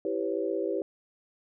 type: chord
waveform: sine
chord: C# half-diminished seventh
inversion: first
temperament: equal with one note detuned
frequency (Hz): 329.6 / 392 / 498.5 / 554.4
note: E4 / G4 / B4 / C#5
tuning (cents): 0 / 0 / +16 / 0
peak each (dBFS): -33 / -31 / -33 / -35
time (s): 0.05-0.82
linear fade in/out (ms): 2
effects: none